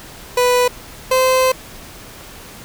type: tone pair in turn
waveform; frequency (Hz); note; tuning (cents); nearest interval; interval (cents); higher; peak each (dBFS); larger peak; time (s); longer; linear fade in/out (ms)
30% pulse; 493.9 / 517.1; B4 / C5; 0 / -20; minor second; 80; second; -9; neither; 0.37-0.68 / 1.11-1.52; second; 5
effects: pink hiss -37 dBFS RMS until 2.64 s